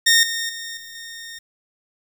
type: tone with level steps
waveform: 15% pulse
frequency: 1839 Hz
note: A#6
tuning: 24 cents flat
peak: -6 / -17 / -24 / -31 / -28 dBFS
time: 0.06-1.39 s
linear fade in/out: 10 ms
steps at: 0.23 / 0.49 / 0.77 / 0.95 s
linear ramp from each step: 2 ms
effects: 8-bit